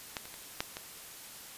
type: clicks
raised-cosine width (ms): 0.2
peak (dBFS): -17 / -28 / -28 / -13 / -21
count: 5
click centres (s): 0.168 / 0.255 / 0.341 / 0.605 / 0.769
effects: white hiss -48 dBFS RMS until 1.57 s + resampled to 32000 Hz